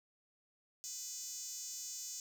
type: tone with high-pass filter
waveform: 5% pulse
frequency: 502 Hz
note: B4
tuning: 28 cents sharp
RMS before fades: -45 dBFS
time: 0.84-2.2 s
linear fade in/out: 0 ms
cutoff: 6700 Hz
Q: 3.6
effects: none